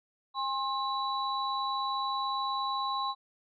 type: tone cluster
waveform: sine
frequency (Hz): 816 / 1067 / 3937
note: G#5 / C6 / B7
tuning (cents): -31 / +34 / -6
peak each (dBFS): -36 / -31 / -37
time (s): 0.34-3.15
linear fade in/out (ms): 50
effects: none